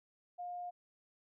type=tone; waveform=sine; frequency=710 Hz; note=F5; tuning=28 cents sharp; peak=-40 dBFS; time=0.38-0.71 s; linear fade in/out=20 ms; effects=none